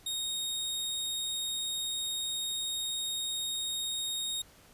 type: tone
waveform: sawtooth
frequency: 3729 Hz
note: A#7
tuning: in tune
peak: -29 dBFS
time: 0.06-4.42 s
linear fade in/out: 5 ms
effects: pink hiss -58 dBFS RMS until 4.73 s + resampled to 32000 Hz